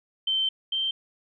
sine tone pair in turn, 3103 / 3134 Hz, G7 / G7, -18 / -1 cents, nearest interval unison, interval 17 cents, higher second, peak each -22 / -24 dBFS, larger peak first, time 0.27-0.49 / 0.72-0.91 s, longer first, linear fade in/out 5 ms, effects none

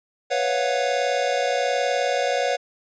square tone cluster, 494.7 / 556 / 687 / 726 Hz, B4 / C#5 / F5 / F#5, +3 / +5 / -29 / -33 cents, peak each -27 / -25 / -31 / -26 dBFS, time 0.3-2.57 s, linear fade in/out 20 ms, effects resampled to 16000 Hz

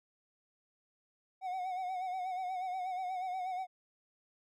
triangle tone with vibrato, 740 Hz, F#5, in tune, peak -33 dBFS, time 1.41-3.67 s, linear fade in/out 50 ms, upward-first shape sine, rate 8.3 Hz, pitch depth 55 cents each way, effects none

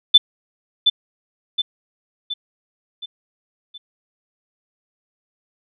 sine tone with echo, 3520 Hz, A7, in tune, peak -4 dBFS, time 0.14-0.18 s, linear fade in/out 10 ms, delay 720 ms, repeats 5, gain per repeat -6 dB, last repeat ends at 3.78 s, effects none

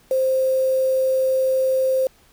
sine tone with quantisation, 524 Hz, C5, 2 cents sharp, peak -16 dBFS, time 0.11-2.07 s, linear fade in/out 2 ms, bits 6, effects pink hiss -55 dBFS RMS until 2.32 s

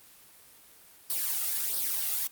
blue noise with flanger, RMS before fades -30 dBFS, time 1.1-2.27 s, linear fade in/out 0 ms, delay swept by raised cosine 0.21 to 1.51 ms, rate 1.5 Hz, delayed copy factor +0.75, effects white hiss -55 dBFS RMS until 2.31 s + Opus 24 kbps

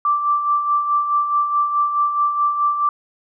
sine tone with tremolo, 1172 Hz, D6, 4 cents flat, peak -13 dBFS, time 0.05-2.89 s, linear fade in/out 2 ms, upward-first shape sine, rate 4.7 Hz, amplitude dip 55%, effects none

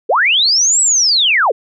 sine linear two-way sweep, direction up then down, 361.2 to 7910 to 361.2 Hz, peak -9 dBFS, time 0.09-1.52 s, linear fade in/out 10 ms, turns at 0.81 s, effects none

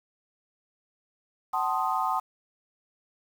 sine chord, F# diminished seventh, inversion none, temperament equal with one note detuned, 754.7 / 880 / 1046.5 / 1244.5 Hz, F#5 / A5 / C6 / Eb6, +34 / 0 / 0 / 0 cents, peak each -30 dBFS, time 1.53-2.2 s, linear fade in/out 10 ms, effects 8-bit

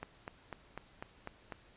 click train, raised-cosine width 0.5 ms, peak -26 dBFS, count 7, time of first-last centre 0.03-1.523 s, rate 4.02 Hz, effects pink hiss -62 dBFS RMS until 1.76 s + resampled to 8000 Hz

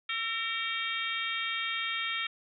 harmonic tone with a mistuned harmonic, 459.7 Hz, A#4, 24 cents flat, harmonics 3 / 4 / 5 / 6 / 7 / 8, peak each -38 / -38 / -35 / -41 / -37 / -39 dBFS, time 0.09-2.27 s, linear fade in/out 5 ms, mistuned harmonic 3, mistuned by -53 cents, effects none

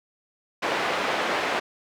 pink band-pass noise, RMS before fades -26 dBFS, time 0.62-1.6 s, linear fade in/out 10 ms, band 440 to 2700 Hz, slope 12 dB/octave, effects none

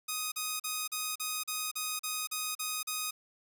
5% pulse tone bursts, 1249 Hz, D#6, 6 cents sharp, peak -21 dBFS, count 11, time 0.08-3.11 s, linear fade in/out 10 ms, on 240 ms, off 39 ms, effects none

